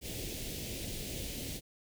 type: band-stop noise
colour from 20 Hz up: pink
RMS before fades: -40 dBFS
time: 0.01-1.61 s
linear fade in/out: 50 ms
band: 560 to 2400 Hz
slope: 24 dB/octave
effects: none